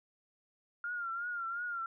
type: tone with vibrato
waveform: sine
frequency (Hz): 1400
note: F6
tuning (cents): +4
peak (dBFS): -35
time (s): 0.84-1.86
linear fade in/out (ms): 2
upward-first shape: triangle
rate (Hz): 2.8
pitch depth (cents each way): 80
effects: none